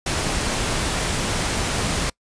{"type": "noise", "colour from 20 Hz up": "pink", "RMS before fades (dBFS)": -23, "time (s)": [0.06, 2.1], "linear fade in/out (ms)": 5, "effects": ["noise-tail reverb RT60 0.1 s tail -25 dB re dry", "resampled to 22050 Hz"]}